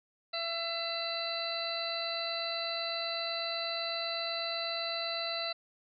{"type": "harmonic tone with a mistuned harmonic", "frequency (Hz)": 671, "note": "E5", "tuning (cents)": 31, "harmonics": [1, 2, 3, 4, 6, 7], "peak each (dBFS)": [-38, -42, -44, -43, -36, -42], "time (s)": [0.33, 5.53], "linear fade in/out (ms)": 10, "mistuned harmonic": 7, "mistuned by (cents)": -46, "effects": []}